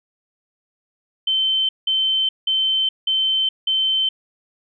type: tone bursts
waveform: sine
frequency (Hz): 3087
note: G7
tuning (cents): -27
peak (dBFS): -16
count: 5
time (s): 1.27-4.09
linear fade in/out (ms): 5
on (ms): 420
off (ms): 180
effects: none

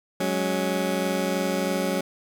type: chord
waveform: 20% pulse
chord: F# suspended second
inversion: none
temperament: just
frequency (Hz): 185 / 208.1 / 277.5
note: F#3 / G#3 / C#4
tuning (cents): 0 / +4 / +2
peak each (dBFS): -22 / -25 / -24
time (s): 0.2-2.01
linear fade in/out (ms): 5
effects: none

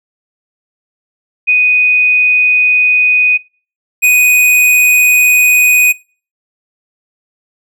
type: tone pair in turn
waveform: sine / square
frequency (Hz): 2489 / 2489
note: D#7 / D#7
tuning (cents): 0 / 0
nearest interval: unison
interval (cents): 0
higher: neither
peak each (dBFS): -6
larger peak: neither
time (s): 1.47-3.38 / 4.02-5.93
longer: neither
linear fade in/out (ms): 20
effects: noise-tail reverb RT60 0.4 s tail -23 dB re dry

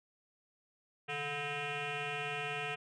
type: tone with frequency modulation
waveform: sine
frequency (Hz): 1581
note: G6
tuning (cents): +14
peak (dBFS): -33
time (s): 1.08-2.76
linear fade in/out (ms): 20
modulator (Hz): 286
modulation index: 4.7
effects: tanh soft clip ceiling -34 dBFS

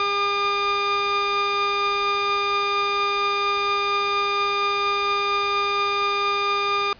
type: tone pair together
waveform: sawtooth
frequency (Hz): 404.1 / 1208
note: G#4 / D6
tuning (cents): -47 / +48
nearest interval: octave + perfect fifth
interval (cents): 1895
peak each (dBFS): -23 / -17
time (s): 0-6.93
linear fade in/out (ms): 2
effects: pink hiss -49 dBFS RMS until 6.99 s + resampled to 11025 Hz

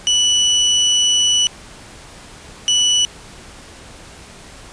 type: tone pair in turn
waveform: 30% pulse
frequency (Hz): 2960 / 2960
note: F#7 / F#7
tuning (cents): 0 / 0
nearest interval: unison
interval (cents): 0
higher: neither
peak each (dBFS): -9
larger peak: neither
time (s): 0.07-1.47 / 2.68-3.05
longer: first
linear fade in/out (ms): 0
effects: pink hiss -39 dBFS RMS until 4.72 s + resampled to 22050 Hz

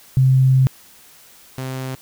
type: tone pair in turn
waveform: sine / sawtooth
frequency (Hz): 131.3 / 130.82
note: C3 / C3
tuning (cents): +6 / 0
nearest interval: unison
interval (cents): 6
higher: first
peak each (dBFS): -10 / -21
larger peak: first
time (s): 0.17-0.67 / 1.58-1.95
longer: first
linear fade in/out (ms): 0
effects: white hiss -47 dBFS RMS until 2.01 s

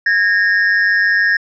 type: ring-modulated tone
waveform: triangle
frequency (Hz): 1741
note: A6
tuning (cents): -19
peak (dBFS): -6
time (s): 0.06-1.37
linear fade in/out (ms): 5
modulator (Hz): 96.9
effects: resampled to 16000 Hz

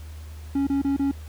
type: tone bursts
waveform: triangle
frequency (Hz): 277.2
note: C#4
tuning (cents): 0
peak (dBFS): -18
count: 4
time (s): 0.55-1.114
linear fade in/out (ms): 5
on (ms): 120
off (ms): 28
effects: added 77 Hz sine -36 dBFS peak until 1.28 s + pink hiss -51 dBFS RMS until 1.28 s

